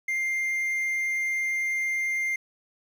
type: tone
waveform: triangle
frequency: 2103 Hz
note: C7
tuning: 8 cents sharp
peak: -23 dBFS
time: 0.08-2.36 s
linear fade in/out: 5 ms
effects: 9-bit